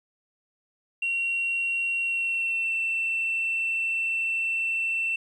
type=tone with pitch glide; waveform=sine; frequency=2742 to 2687 Hz; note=F7 to E7; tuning=-32 to +33 cents; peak=-23 dBFS; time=1.02-5.16 s; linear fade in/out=5 ms; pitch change=-35 cents; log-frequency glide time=2.01-2.75 s; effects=tanh soft clip ceiling -20 dBFS + 10-bit